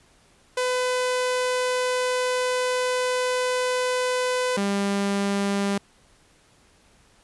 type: tone pair in turn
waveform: sawtooth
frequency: 503 / 199.62 Hz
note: B4 / G3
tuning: +32 / +32 cents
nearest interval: octave + major third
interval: 1600 cents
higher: first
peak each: -18 dBFS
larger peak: neither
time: 0.57-4.57 / 4.57-5.78 s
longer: first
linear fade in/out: 5 ms
effects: pink hiss -58 dBFS RMS until 7.23 s + resampled to 24000 Hz